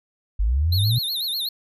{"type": "linear sweep", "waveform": "sine", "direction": "up", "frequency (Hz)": [45.61, 123.47], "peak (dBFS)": -17, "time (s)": [0.39, 0.99], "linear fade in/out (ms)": 10}
{"type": "tone with vibrato", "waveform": "square", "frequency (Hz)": 3951, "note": "B7", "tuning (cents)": 0, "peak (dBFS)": -24, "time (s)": [0.72, 1.49], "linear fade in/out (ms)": 5, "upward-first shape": "sine", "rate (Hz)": 8.1, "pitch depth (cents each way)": 170}
{"effects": []}